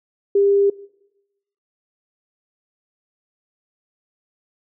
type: tone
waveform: sine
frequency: 400 Hz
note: G4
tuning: 35 cents sharp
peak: -12 dBFS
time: 0.35-0.7 s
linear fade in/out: 5 ms
effects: noise-tail reverb RT60 0.9 s tail -21 dB re dry